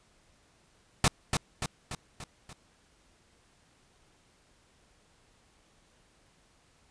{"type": "noise with echo", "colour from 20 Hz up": "pink", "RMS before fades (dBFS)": -22, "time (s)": [1.04, 1.08], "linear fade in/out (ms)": 2, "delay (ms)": 290, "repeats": 5, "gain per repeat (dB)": -5, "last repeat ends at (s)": 2.53, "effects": ["pink hiss -65 dBFS RMS until 6.9 s", "resampled to 22050 Hz"]}